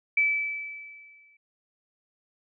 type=tone with exponential decay; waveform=sine; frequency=2309 Hz; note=D7; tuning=30 cents flat; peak=-18 dBFS; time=0.17-1.37 s; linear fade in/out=5 ms; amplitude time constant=260 ms; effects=none